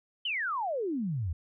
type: exponential sweep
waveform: sine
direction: down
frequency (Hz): 3136 to 75.8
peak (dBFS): -29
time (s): 0.25-1.33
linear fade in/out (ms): 5
effects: none